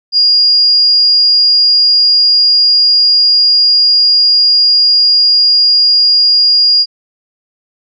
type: tone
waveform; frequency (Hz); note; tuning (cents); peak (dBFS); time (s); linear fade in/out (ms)
sine; 4843; D#8; -48; -5; 0.12-6.86; 50
effects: none